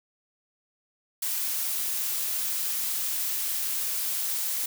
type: noise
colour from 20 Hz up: blue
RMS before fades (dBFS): -29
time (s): 1.22-4.66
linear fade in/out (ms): 5
effects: none